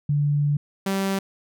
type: tone pair in turn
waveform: sine / sawtooth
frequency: 145.6 / 194.35 Hz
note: D3 / G3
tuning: -15 / -15 cents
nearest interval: perfect fourth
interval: 500 cents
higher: second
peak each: -18 / -18 dBFS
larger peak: neither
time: 0.09-0.57 / 0.86-1.19 s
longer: first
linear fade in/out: 5 ms
effects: none